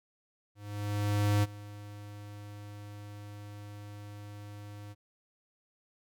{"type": "tone with ADSR envelope", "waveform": "square", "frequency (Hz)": 103.2, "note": "G#2", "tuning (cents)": -10, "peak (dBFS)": -24, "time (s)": [0.55, 4.95], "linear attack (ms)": 880, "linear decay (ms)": 30, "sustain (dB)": -20, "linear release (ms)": 35, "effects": []}